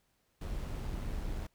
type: noise with amplitude modulation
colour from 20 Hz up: brown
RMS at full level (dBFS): -36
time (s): 0.41-1.47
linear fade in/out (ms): 5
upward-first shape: sine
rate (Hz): 102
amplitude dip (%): 30
effects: pink hiss -75 dBFS RMS until 1.54 s